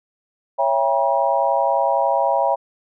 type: chord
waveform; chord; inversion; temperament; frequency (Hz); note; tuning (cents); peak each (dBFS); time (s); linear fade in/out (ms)
sine; C# diminished seventh; none; just; 554.4 / 665.2 / 798.3 / 957.9; C#5 / E5 / G5 / Bb5; 0 / +16 / +31 / +47; -21; 0.58-2.56; 20
effects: none